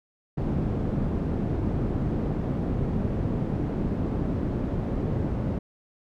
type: low-pass noise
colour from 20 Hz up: white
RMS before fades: -27 dBFS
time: 0.37-5.59 s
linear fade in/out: 10 ms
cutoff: 240 Hz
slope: 12 dB/octave
effects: none